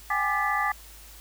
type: tone cluster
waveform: sine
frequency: 775 / 830 / 1187 / 1728 / 1980 Hz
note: G5 / G#5 / D6 / A6 / B6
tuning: -20 / -1 / +18 / -32 / +4 cents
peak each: -33 / -29 / -27 / -31 / -30 dBFS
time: 0.1-0.72 s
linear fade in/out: 5 ms
effects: added 52 Hz sine -48 dBFS peak until 1.2 s + white hiss -49 dBFS RMS until 1.2 s